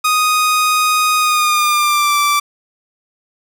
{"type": "tone with pitch glide", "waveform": "sawtooth", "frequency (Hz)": [1244.5, 1167.9], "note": ["D#6", "D6"], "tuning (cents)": [0, -10], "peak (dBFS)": -8, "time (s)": [0.04, 2.4], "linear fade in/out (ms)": 10, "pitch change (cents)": -110, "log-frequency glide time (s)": [1.18, 2.18], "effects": []}